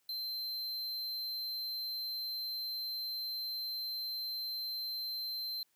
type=tone; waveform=square; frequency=4110 Hz; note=C8; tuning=32 cents flat; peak=-37 dBFS; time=0.09-5.63 s; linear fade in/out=2 ms; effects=white hiss -75 dBFS RMS until 5.75 s + high-pass 100 Hz 12 dB/octave